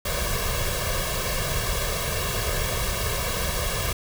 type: noise with comb filter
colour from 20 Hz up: pink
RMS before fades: -26 dBFS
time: 0.05-3.93 s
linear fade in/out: 5 ms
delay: 1.8 ms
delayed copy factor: +0.85
effects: none